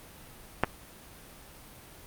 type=clicks; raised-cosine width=0.5 ms; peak=-6 / -19 dBFS; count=2; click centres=0.636 / 0.644 s; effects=pink hiss -50 dBFS RMS until 2.06 s + Opus 32 kbps